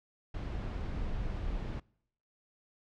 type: noise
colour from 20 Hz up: brown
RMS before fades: -36 dBFS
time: 0.34-1.8 s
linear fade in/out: 5 ms
effects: noise-tail reverb RT60 0.7 s tail -25 dB re dry + low-pass 4000 Hz 12 dB/octave